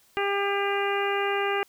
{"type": "harmonic tone", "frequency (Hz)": 400.2, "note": "G4", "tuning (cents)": 36, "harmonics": [1, 2, 3, 4, 5, 6, 7], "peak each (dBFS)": [-27, -30, -32, -33, -34, -35, -35], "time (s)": [0.17, 1.63], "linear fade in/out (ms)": 0, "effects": ["white hiss -61 dBFS RMS until 1.68 s"]}